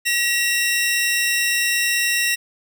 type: tone pair together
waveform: sawtooth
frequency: 1915 / 2729 Hz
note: A#6 / F7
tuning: +46 / -41 cents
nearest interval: tritone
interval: 613 cents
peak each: -17 dBFS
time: 0.05-2.36 s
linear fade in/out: 20 ms
effects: none